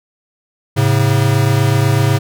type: tone pair together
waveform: square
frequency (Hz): 107.9 / 135.95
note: A2 / C#3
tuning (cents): -33 / -33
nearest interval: major third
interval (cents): 400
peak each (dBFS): -14 / -14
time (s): 0.76-2.19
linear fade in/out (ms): 20
effects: none